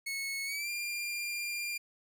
sawtooth tone with pitch glide, 2196 to 2395 Hz, C#7 to D7, -17 to +33 cents, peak -31 dBFS, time 0.06-1.78 s, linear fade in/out 10 ms, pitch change +150 cents, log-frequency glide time 0.45-0.7 s, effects none

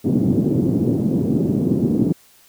white band-pass noise, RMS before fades -18 dBFS, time 0.04-2.13 s, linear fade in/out 10 ms, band 120 to 320 Hz, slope 24 dB/octave, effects white hiss -52 dBFS RMS until 2.48 s

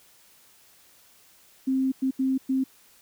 sine tone bursts at uneven times, 264 Hz, C4, 16 cents sharp, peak -21 dBFS, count 4, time 1.67-1.92 / 2.02-2.11 / 2.19-2.38 / 2.49-2.64 s, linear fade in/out 10 ms, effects white hiss -57 dBFS RMS until 3.01 s

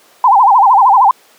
sine tone with vibrato, 898 Hz, A5, 35 cents sharp, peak -4 dBFS, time 0.24-1.11 s, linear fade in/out 2 ms, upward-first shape sine, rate 13 Hz, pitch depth 250 cents each way, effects pink hiss -46 dBFS RMS until 1.38 s + high-pass 400 Hz 12 dB/octave

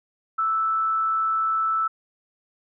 sine tone with frequency modulation, 1318.5 Hz, E6, in tune, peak -20 dBFS, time 0.38-1.88 s, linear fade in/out 10 ms, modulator 165 Hz, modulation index 0.2, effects none

